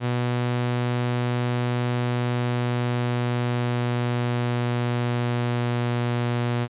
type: tone with pitch glide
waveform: sawtooth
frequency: 122.2 to 120.45 Hz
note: B2 to B2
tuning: -18 to -43 cents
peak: -18 dBFS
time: 0-6.68 s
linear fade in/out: 50 ms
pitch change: -25 cents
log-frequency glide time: 1.93-6.31 s
effects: resampled to 8000 Hz